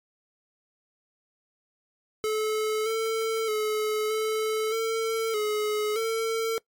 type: tone with pitch steps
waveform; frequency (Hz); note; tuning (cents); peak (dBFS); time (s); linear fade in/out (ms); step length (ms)
square; 432.5 / 446.8 / 429 / 435.8 / 449.5 / 423.3 / 450.6; A4 / A4 / A4 / A4 / A4 / G#4 / A4; -30 / +27 / -44 / -17 / +37 / +33 / +41; -25; 2.24-6.58; 0; 620
effects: noise-tail reverb RT60 0.1 s tail -22 dB re dry + MP3 96 kbps